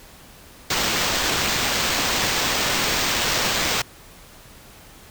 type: noise with sample-and-hold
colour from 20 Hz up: violet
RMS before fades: -22 dBFS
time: 0.7-3.82 s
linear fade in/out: 5 ms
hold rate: 11025 Hz
effects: pink hiss -46 dBFS RMS until 5.1 s